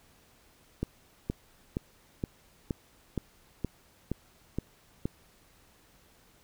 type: click train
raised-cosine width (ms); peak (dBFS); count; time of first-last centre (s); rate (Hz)
3; -17; 10; 0.83-5.055; 2.13
effects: pink hiss -62 dBFS RMS until 6.43 s